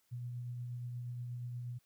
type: tone with tremolo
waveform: sine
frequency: 121.9 Hz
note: B2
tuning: 22 cents flat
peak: -38 dBFS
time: 0.11-1.79 s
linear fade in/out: 20 ms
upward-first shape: triangle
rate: 8.4 Hz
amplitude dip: 25%
effects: white hiss -75 dBFS RMS until 1.85 s